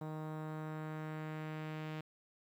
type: tone with low-pass filter sweep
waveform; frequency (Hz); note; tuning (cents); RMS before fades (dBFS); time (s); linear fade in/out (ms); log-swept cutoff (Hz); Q
sawtooth; 155.56; D#3; 0; -43; 0.01-2.01; 5; 990 to 3000; 1.3
effects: 11-bit